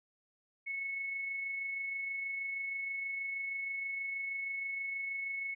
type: tone with amplitude modulation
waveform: sine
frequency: 2200 Hz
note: C#7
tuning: 14 cents flat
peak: -34 dBFS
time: 0.66-5.55 s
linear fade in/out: 20 ms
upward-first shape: sine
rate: 26.3 Hz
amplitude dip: 30%
effects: none